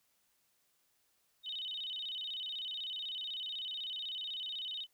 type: tone with vibrato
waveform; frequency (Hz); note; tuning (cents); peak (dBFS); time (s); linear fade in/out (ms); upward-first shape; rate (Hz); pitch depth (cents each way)
sine; 3357; G#7; +18; -38; 1.43-4.87; 50; square; 16; 180
effects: white hiss -75 dBFS RMS until 4.93 s